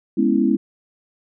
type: chord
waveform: sine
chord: C# minor seventh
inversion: second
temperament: equal with one note detuned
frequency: 207.7 / 245.2 / 277.2 / 329.6 Hz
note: G#3 / B3 / C#4 / E4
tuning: 0 / -12 / 0 / 0 cents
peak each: -20 dBFS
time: 0.17-0.57 s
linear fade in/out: 10 ms
effects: none